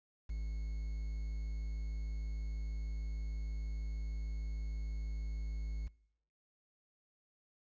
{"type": "tone with quantisation", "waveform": "triangle", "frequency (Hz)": 53.2, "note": "G#1", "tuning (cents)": 42, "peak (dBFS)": -34, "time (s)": [0.29, 5.88], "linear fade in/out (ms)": 10, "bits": 10, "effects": ["noise-tail reverb RT60 0.7 s tail -23 dB re dry", "resampled to 16000 Hz"]}